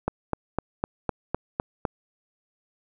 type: click train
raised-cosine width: 1 ms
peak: -10 dBFS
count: 8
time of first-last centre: 0.08-1.852 s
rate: 3.95 Hz
effects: none